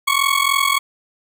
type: ring-modulated tone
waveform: 20% pulse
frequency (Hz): 1108.7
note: C#6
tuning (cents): 0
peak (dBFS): -7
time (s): 0.07-0.79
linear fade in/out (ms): 10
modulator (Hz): 21.7
effects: none